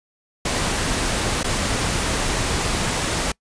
pink noise with dropouts, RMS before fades -22 dBFS, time 0.45-3.32 s, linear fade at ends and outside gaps 5 ms, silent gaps 1.432-1.442 s, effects noise-tail reverb RT60 0.1 s tail -25 dB re dry + resampled to 22050 Hz

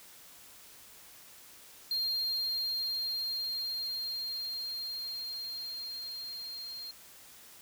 triangle tone with level ramp, 4204 Hz, C8, 7 cents sharp, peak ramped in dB -28 to -39 dBFS, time 1.91-6.91 s, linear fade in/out 2 ms, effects white hiss -54 dBFS RMS until 7.61 s

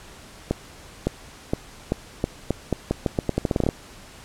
accelerating click train, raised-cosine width 2 ms, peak -7 dBFS, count 19, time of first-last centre 0.51-3.689 s, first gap 560 ms, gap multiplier 0.83, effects pink hiss -45 dBFS RMS until 4.24 s + low-pass 10000 Hz 12 dB/octave

